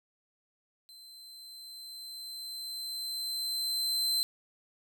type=tone with level ramp; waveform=40% pulse; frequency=4084 Hz; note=C8; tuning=43 cents flat; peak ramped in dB=-49 to -25 dBFS; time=0.89-4.23 s; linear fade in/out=0 ms; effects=none